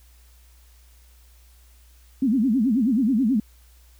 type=tone with vibrato; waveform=sine; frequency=240 Hz; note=B3; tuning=49 cents flat; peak=-17 dBFS; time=2.22-3.4 s; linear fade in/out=5 ms; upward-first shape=sine; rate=9.3 Hz; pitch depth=260 cents each way; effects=added 60 Hz sine -50 dBFS peak until 3.99 s + white hiss -59 dBFS RMS until 3.99 s